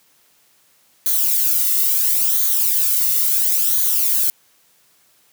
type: noise with flanger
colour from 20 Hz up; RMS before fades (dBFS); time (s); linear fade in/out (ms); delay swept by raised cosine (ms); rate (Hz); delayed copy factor
violet; -17; 1.06-4.3; 0; 0.38 to 1.26; 0.73; -0.65
effects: white hiss -57 dBFS RMS until 5.32 s + high-pass 80 Hz 12 dB/octave